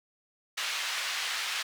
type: band-pass noise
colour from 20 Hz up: white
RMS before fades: -33 dBFS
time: 0.57-1.63 s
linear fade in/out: 10 ms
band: 1300 to 3700 Hz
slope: 12 dB/octave
effects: none